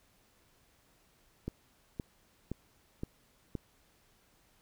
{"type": "click train", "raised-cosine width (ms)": 3, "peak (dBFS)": -23, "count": 5, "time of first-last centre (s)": [1.48, 3.553], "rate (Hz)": 1.93, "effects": ["pink hiss -68 dBFS RMS until 4.61 s"]}